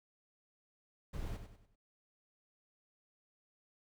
brown noise with echo, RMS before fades -40 dBFS, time 1.13-1.37 s, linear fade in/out 10 ms, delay 97 ms, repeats 4, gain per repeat -8 dB, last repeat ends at 1.758 s, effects none

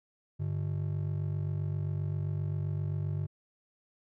triangle ring-modulated tone, 123.47 Hz, B2, in tune, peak -25 dBFS, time 0.39-3.27 s, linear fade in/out 20 ms, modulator 23.8 Hz, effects none

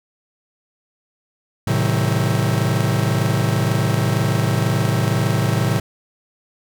45% pulse chord, A diminished seventh, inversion none, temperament just, 110 / 132 / 158.4 / 190.08 Hz, A2 / C3 / Eb3 / Gb3, 0 / +16 / +31 / +47 cents, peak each -20 / -21 / -23 / -25 dBFS, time 1.67-5.8 s, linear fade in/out 5 ms, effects none

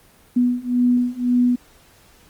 sine beating tone pair, 244.8 / 246.7 Hz, B3 / B3, -15 / -2 cents, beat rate 1.9 Hz, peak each -19 / -18 dBFS, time 0.36-1.56 s, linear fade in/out 10 ms, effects pink hiss -52 dBFS RMS until 2.29 s + Opus 24 kbps

